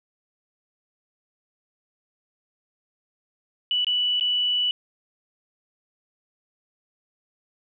sine tone with dropouts, 2960 Hz, F#7, in tune, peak -20 dBFS, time 3.71-4.71 s, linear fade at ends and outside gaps 1 ms, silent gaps 3.846-3.868 / 4.198-4.209 s, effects none

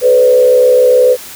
sine tone with frequency modulation, 502 Hz, B4, 28 cents sharp, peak -4 dBFS, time 0.01-1.17 s, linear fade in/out 50 ms, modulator 67.1 Hz, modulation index 0.62, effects white hiss -30 dBFS RMS until 1.35 s

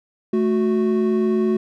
triangle tone pair together, 218.5 / 368 Hz, A3 / F#4, -12 / -9 cents, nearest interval major sixth, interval 903 cents, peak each -17 dBFS, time 0.33-1.57 s, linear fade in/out 5 ms, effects none

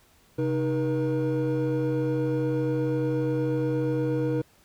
triangle tone cluster, 132.9 / 310.1 / 478.9 Hz, C3 / D#4 / A#4, +27 / -6 / +47 cents, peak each -25 dBFS, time 0.38-4.42 s, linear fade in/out 10 ms, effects tanh soft clip ceiling -16 dBFS + pink hiss -60 dBFS RMS until 4.64 s

